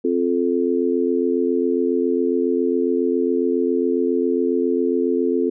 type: chord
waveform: sine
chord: F major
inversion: second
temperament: just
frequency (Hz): 261.9 / 349.2 / 436.5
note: C4 / F4 / A4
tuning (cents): +2 / 0 / -14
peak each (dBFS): -21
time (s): 0.04-5.5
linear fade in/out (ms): 10
effects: none

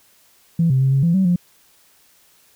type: tone with pitch steps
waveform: sine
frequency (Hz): 167.1 / 131.5 / 133.8 / 136.1 / 169 / 190.5 / 176.4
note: E3 / C3 / C3 / C#3 / E3 / G3 / F3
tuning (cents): +24 / +9 / +39 / -31 / +43 / -49 / +18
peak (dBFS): -12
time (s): 0.59-1.36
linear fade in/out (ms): 5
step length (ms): 110
effects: tanh soft clip ceiling -8 dBFS + white hiss -55 dBFS RMS until 2.55 s

